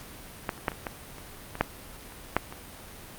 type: clicks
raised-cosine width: 0.5 ms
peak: -12 / -29 / -9 / -23 / -16 / -29 / -22 / -6 / -30 / -6 / -24 dBFS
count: 11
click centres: 0.492 / 0.578 / 0.682 / 0.718 / 0.868 / 1.183 / 1.554 / 1.61 / 2.122 / 2.366 / 2.525 s
effects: pink hiss -45 dBFS RMS until 3.18 s + Opus 48 kbps